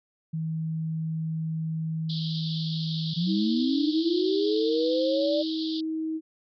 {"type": "tone", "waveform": "sine", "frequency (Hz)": 160.2, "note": "E3", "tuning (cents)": -49, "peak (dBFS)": -27, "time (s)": [0.33, 3.14], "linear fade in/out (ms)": 10}
{"type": "band-pass noise", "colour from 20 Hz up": "pink", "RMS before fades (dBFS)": -37, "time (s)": [2.09, 5.81], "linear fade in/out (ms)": 10, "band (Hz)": [3200, 4900], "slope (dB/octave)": 96}
{"type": "linear sweep", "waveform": "sine", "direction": "up", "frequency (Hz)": [162, 599], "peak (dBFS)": -23, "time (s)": [3.16, 5.43], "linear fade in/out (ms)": 20}
{"type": "tone with pitch glide", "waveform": "sine", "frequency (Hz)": [320, 317.8], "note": ["D#4", "D#4"], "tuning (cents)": [49, 37], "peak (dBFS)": -27, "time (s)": [3.26, 6.21], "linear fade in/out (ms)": 50, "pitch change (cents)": -12, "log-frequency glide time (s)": [4.11, 6.06]}
{"effects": []}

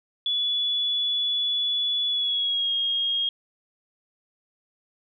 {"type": "tone with pitch glide", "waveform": "sine", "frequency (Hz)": [3420, 3258], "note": ["A7", "G#7"], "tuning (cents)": [-50, -34], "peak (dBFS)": -22, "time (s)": [0.26, 3.29], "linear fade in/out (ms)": 2, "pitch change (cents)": -84, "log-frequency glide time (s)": [2.09, 2.72], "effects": []}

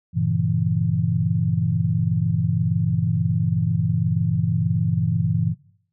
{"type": "chord", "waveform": "sine", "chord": "G diminished seventh", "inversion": "none", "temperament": "equal", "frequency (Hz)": [98, 116.54, 138.59, 164.81], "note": ["G2", "Bb2", "Db3", "Fb3"], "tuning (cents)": [0, 0, 0, 0], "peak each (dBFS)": [-25, -24, -26, -22], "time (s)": [0.13, 5.55], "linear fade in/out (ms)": 50, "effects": ["noise-tail reverb RT60 0.6 s tail -19 dB re dry"]}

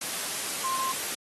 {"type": "tone in noise", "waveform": "sine", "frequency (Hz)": 1054, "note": "C6", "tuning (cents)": 12, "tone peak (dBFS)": -28, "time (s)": [0.64, 0.92], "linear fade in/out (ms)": 5, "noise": "white", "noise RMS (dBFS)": -32, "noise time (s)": [0.01, 1.15], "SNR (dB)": 1, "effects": ["high-pass 150 Hz 12 dB/octave", "AAC 32 kbps"]}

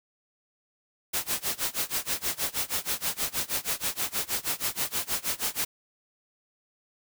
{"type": "noise with tremolo", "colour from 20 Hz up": "white", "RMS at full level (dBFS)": -27, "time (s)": [1.13, 5.65], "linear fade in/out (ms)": 10, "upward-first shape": "sine", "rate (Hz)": 6.3, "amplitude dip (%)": 95, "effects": []}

